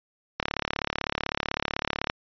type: click train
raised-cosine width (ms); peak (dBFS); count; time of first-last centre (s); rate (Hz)
0.3; -9; 62; 0.4-2.099; 35.9
effects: resampled to 11025 Hz